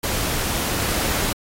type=noise; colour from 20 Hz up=pink; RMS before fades=-23 dBFS; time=0.03-1.33 s; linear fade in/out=10 ms; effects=AAC 48 kbps